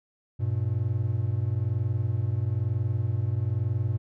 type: tone pair together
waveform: triangle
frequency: 98.6 / 119.65 Hz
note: G2 / A#2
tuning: +11 / +46 cents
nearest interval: minor third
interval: 335 cents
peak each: -25 dBFS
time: 0.39-3.98 s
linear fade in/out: 20 ms
effects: none